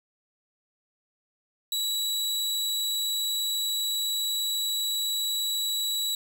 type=tone; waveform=sawtooth; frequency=3909 Hz; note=B7; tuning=19 cents flat; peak=-23 dBFS; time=1.72-6.15 s; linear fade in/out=2 ms; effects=10-bit